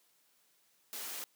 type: high-pass noise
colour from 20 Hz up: white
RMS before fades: -42 dBFS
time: 0.93-1.24 s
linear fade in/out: 0 ms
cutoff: 240 Hz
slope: 24 dB/octave
effects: white hiss -71 dBFS RMS until 1.35 s + high-pass 150 Hz 12 dB/octave